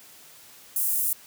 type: high-pass noise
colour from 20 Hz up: pink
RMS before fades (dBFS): -25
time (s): 0.76-1.13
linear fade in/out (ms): 2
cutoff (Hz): 10000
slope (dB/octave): 24
effects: white hiss -50 dBFS RMS until 1.26 s + high-pass 80 Hz 12 dB/octave